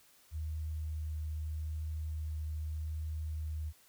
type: tone with vibrato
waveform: sine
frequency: 77.6 Hz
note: D#2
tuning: 4 cents flat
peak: -35 dBFS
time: 0.31-3.73 s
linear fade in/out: 50 ms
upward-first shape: triangle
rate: 0.81 Hz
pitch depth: 11 cents each way
effects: white hiss -64 dBFS RMS until 3.88 s